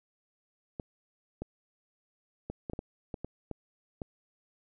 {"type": "clicks", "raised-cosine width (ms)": 2, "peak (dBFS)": -23, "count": 10, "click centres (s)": [0.798, 1.42, 2.5, 2.698, 2.734, 2.791, 3.142, 3.246, 3.513, 4.018], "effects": []}